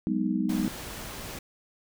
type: chord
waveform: sine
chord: G# minor seventh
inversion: third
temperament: just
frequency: 186.89 / 207.7 / 249.2 / 311.5 Hz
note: F#3 / G#3 / B3 / D#4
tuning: +18 / 0 / +16 / +2 cents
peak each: -30 dBFS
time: 0.07-0.68 s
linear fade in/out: 0 ms
type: noise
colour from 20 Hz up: pink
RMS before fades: -39 dBFS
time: 0.49-1.39 s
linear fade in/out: 5 ms
effects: none